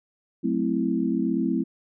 sine chord, F# half-diminished seventh, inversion none, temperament equal, 185 / 220 / 261.6 / 329.6 Hz, F#3 / A3 / C4 / E4, 0 / 0 / 0 / 0 cents, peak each -29 / -27 / -26 / -27 dBFS, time 0.43-1.64 s, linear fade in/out 20 ms, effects none

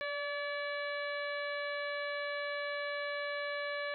harmonic tone with a mistuned harmonic, 574 Hz, D5, 40 cents flat, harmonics 1 / 2 / 3 / 4 / 5 / 6 / 7, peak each -38 / -44 / -40 / -44 / -52 / -53 / -49 dBFS, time 0.01-3.94 s, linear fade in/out 0 ms, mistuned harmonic 1, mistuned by +17 cents, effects none

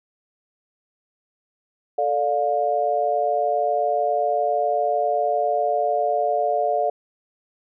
sine chord, D minor, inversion second, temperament equal with one note detuned, 440 / 587.3 / 707.4 Hz, A4 / D5 / F5, 0 / 0 / +22 cents, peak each -26 / -23 / -21 dBFS, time 1.98-6.9 s, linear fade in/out 5 ms, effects none

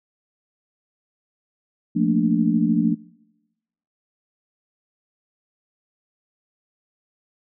sine chord, Bb major seventh, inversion second, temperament equal, 174.61 / 220 / 233.1 / 293.7 Hz, F3 / A3 / Bb3 / D4, 0 / 0 / 0 / 0 cents, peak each -22 dBFS, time 1.95-2.95 s, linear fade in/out 20 ms, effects noise-tail reverb RT60 1.0 s tail -24 dB re dry

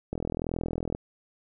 click train, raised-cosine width 2 ms, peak -17 dBFS, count 35, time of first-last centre 0.13-0.949 s, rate 41.5 Hz, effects none

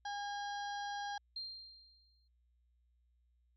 harmonic tone, 814 Hz, G#5, 35 cents flat, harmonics 1 / 2 / 4 / 5 / 6 / 7, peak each -40 / -46 / -52 / -54 / -56 / -57 dBFS, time 0.05-1.18 s, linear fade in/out 5 ms
sine tone with exponential decay, 4186 Hz, C8, in tune, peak -39 dBFS, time 1.36-2.28 s, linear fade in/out 5 ms, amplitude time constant 200 ms
effects added 60 Hz sine -70 dBFS peak until 3.56 s

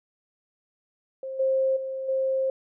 sine tone with level steps, 530 Hz, C5, 22 cents sharp, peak -31 / -20 / -29 / -22 dBFS, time 1.23-2.5 s, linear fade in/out 2 ms, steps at 1.39 / 1.76 / 2.08 s, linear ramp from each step 10 ms, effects none

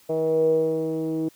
10% pulse tone with low-pass filter sweep, 159.9 Hz, D#3, 48 cents sharp, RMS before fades -23 dBFS, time 0.09-1.29 s, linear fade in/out 10 ms, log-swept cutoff 550 to 360 Hz, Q 9.1, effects white hiss -56 dBFS RMS until 1.35 s

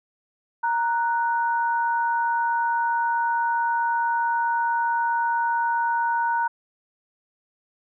sine tone pair together, 932.3 / 1480 Hz, A#5 / F#6, 0 / 0 cents, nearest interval minor sixth, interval 800 cents, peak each -21 / -27 dBFS, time 0.63-6.48 s, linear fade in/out 10 ms, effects none

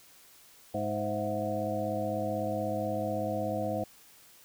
harmonic tone with a mistuned harmonic, 104.3 Hz, G#2, 8 cents sharp, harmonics 1 / 2 / 3 / 5 / 6 / 7, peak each -38 / -37 / -38 / -35 / -35 / -37 dBFS, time 0.74-3.84 s, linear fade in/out 5 ms, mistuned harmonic 6, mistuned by +76 cents, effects white hiss -57 dBFS RMS until 4.44 s

